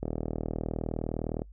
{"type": "click train", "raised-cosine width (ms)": 2, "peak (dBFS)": -18, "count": 56, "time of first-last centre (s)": [0.03, 1.419], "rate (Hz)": 39.6, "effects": ["noise-tail reverb RT60 0.1 s tail -25 dB re dry", "added 50 Hz sine -46 dBFS peak until 1.52 s"]}